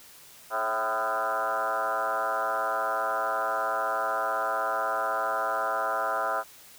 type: tone with frequency modulation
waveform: sine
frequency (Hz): 1008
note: B5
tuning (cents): +35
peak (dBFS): -25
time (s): 0.5-6.44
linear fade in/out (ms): 50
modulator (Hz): 116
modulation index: 3.9
effects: white hiss -51 dBFS RMS until 6.78 s